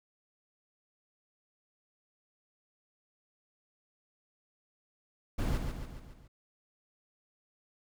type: noise with echo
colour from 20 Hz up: brown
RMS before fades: -31 dBFS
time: 5.38-5.58 s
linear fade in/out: 10 ms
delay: 140 ms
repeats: 5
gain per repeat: -5 dB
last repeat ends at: 6.28 s
effects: none